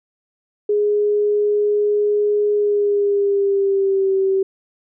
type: tone with pitch glide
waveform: sine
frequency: 415.3 to 385.3 Hz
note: G#4 to G4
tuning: 0 to -30 cents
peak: -14 dBFS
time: 0.69-4.43 s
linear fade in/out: 5 ms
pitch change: -130 cents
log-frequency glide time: 2.54-4.13 s
effects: none